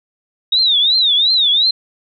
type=tone with vibrato; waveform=sine; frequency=3729 Hz; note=A#7; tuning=in tune; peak=-10 dBFS; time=0.52-1.71 s; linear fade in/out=5 ms; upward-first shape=triangle; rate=2.8 Hz; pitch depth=210 cents each way; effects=none